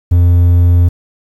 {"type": "tone", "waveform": "triangle", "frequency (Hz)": 87.31, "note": "F2", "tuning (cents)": 0, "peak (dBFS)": -3, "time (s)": [0.11, 0.89], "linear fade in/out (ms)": 10, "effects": ["7-bit"]}